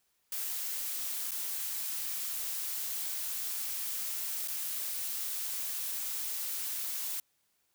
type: noise with dropouts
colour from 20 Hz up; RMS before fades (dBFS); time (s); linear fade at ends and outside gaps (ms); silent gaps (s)
blue; -36; 0.32-7.2; 2; 1.31-1.317 / 4.476-4.482
effects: white hiss -75 dBFS RMS until 7.74 s